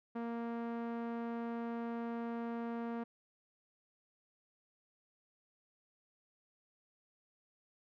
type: tone with low-pass filter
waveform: sawtooth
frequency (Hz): 233.1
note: A#3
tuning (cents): 0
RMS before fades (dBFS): -40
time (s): 0.15-3.04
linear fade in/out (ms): 10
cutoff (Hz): 1300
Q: 0.81
effects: none